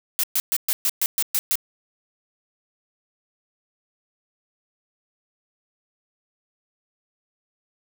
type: noise bursts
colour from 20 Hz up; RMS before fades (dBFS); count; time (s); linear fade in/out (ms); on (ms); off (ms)
blue; -21; 9; 0.19-1.555; 0; 45; 120
effects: none